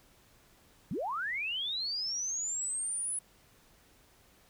sine linear sweep, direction up, 129.1 to 10270 Hz, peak -32 dBFS, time 0.91-3.19 s, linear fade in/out 2 ms, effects pink hiss -63 dBFS RMS until 4.49 s

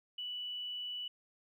triangle tone with tanh clipping, 2960 Hz, F#7, in tune, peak -38 dBFS, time 0.18-1.08 s, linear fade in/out 5 ms, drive 2 dB, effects none

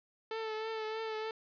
sawtooth tone with vibrato, 440 Hz, A4, in tune, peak -32 dBFS, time 0.31-1.31 s, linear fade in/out 2 ms, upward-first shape triangle, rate 3.2 Hz, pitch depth 33 cents each way, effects resampled to 11025 Hz + 11-bit

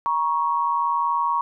sine tone pair together, 948 / 1108.4 Hz, A#5 / C#6, +29 / -1 cents, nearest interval minor third, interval 270 cents, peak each -22 dBFS, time 0.06-1.41 s, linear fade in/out 0 ms, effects none

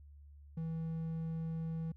triangle tone, 162.5 Hz, E3, 24 cents flat, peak -34 dBFS, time 0.57-1.92 s, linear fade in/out 5 ms, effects added 72 Hz sine -53 dBFS peak until 1.96 s

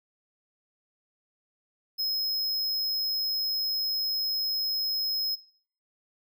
square tone, 5130 Hz, E8, 48 cents flat, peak -27 dBFS, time 1.98-5.36 s, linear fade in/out 20 ms, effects noise-tail reverb RT60 0.5 s tail -19 dB re dry

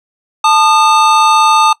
square tone pair together, 880 / 1221 Hz, A5 / D#6, 0 / -33 cents, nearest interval tritone, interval 567 cents, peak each -10 dBFS, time 0.44-1.73 s, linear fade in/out 5 ms, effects noise-tail reverb RT60 0.1 s tail -19 dB re dry + low-pass 7000 Hz 12 dB/octave

